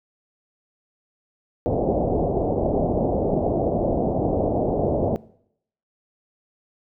white low-pass noise, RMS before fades -22 dBFS, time 1.66-5.16 s, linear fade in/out 0 ms, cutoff 710 Hz, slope 48 dB/octave, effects noise-tail reverb RT60 0.7 s tail -21 dB re dry

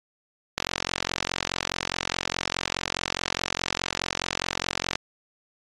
click train, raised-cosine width 0.2 ms, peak -6 dBFS, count 197, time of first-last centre 0.58-4.955 s, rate 44.8 Hz, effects AAC 32 kbps

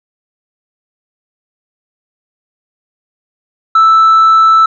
triangle tone with tanh clipping, 1318.5 Hz, E6, in tune, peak -4 dBFS, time 3.75-4.66 s, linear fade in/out 5 ms, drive 6 dB, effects none

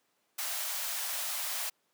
white high-pass noise, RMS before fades -35 dBFS, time 0.38-1.7 s, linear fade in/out 10 ms, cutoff 560 Hz, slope 96 dB/octave, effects pink hiss -74 dBFS RMS until 1.93 s + high-pass 300 Hz 12 dB/octave

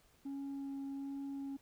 sine tone with vibrato, 276 Hz, C#4, 7 cents flat, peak -37 dBFS, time 0.25-1.57 s, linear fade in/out 10 ms, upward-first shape sine, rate 1.3 Hz, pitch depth 8 cents each way, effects tanh soft clip ceiling -39 dBFS + pink hiss -69 dBFS RMS until 1.61 s

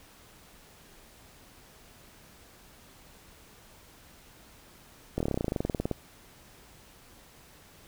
slowing click train, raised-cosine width 2 ms, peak -15 dBFS, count 20, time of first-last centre 5.18-5.913 s, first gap 24 ms, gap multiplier 1.05, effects pink hiss -55 dBFS RMS until 7.87 s

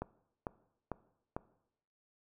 click train, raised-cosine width 1 ms, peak -23 dBFS, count 4, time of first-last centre 0.02-1.365 s, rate 2.23 Hz, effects noise-tail reverb RT60 0.8 s tail -19 dB re dry

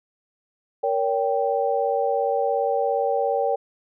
sine chord, G diminished, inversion first, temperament equal with one note detuned, 466.2 / 563.4 / 784 Hz, Bb4 / Db5 / G5, 0 / +28 / 0 cents, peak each -24 dBFS, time 0.83-3.56 s, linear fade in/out 10 ms, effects none

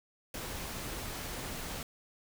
pink noise, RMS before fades -40 dBFS, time 0.34-1.83 s, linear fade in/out 2 ms, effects none

